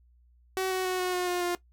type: tone with pitch steps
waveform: sawtooth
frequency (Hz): 377.4 / 373.1 / 368.8 / 364.5 / 360.4 / 356.2 / 352.1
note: F#4 / F#4 / F#4 / F#4 / F#4 / F4 / F4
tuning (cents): +34 / +14 / -6 / -26 / -45 / +34 / +14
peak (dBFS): -23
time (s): 0.57-1.55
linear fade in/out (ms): 0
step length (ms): 140
effects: noise-tail reverb RT60 0.1 s tail -17 dB re dry + added 60 Hz sine -58 dBFS peak until 1.72 s